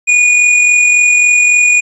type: tone with amplitude modulation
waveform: square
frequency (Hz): 2453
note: D#7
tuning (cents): -25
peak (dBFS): -5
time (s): 0.07-1.81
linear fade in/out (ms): 20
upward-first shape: sine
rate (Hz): 43.6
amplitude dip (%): 35
effects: resampled to 24000 Hz